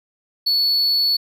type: tone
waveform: triangle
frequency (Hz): 4425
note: C#8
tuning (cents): -4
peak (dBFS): -14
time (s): 0.46-1.17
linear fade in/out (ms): 10
effects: none